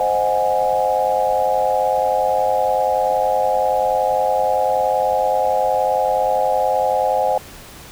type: chord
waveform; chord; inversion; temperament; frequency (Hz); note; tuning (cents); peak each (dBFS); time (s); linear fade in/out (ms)
sine; Ab dominant seventh; first; equal; 523.3 / 622.3 / 740 / 830.6; C5 / Eb5 / Gb5 / Ab5; 0 / 0 / 0 / 0; -20 / -22 / -20 / -20; 0-7.38; 2
effects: pink hiss -39 dBFS RMS until 7.91 s